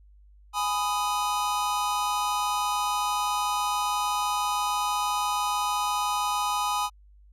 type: chord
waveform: square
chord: G# minor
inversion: none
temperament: just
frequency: 830.6 / 996.7 / 1245.9 Hz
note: G#5 / B5 / D#6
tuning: 0 / +16 / +2 cents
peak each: -30 dBFS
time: 0.53-6.9 s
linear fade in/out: 50 ms
effects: added 50 Hz sine -51 dBFS peak until 7.32 s + resampled to 32000 Hz